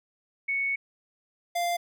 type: tone pair in turn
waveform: sine / square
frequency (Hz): 2217 / 695.1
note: C#7 / F5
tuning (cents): 0 / -8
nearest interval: octave + minor sixth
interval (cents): 2008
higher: first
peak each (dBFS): -25 / -26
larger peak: first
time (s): 0.48-0.76 / 1.55-1.77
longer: first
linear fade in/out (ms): 10
effects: none